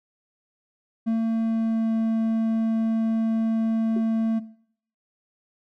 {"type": "tone with pitch glide", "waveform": "triangle", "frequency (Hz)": [225.8, 224.1], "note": ["A3", "A3"], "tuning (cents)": [45, 32], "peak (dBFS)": -18, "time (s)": [1.06, 4.4], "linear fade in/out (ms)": 20, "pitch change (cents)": -13, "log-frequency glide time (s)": [1.24, 1.93]}
{"type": "tone with exponential decay", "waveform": "sine", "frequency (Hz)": 368.1, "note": "F#4", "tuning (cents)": -9, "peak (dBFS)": -26, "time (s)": [3.96, 4.05], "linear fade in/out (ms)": 5, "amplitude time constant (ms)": 19}
{"effects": ["noise-tail reverb RT60 0.6 s tail -18 dB re dry"]}